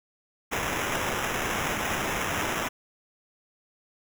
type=noise with sample-and-hold; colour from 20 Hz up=violet; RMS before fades=-29 dBFS; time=0.51-2.69 s; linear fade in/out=20 ms; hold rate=4410 Hz; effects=none